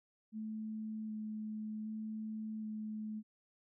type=tone with vibrato; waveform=sine; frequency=216.4 Hz; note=A3; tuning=29 cents flat; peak=-39 dBFS; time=0.32-3.23 s; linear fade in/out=50 ms; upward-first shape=square; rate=0.65 Hz; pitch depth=9 cents each way; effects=none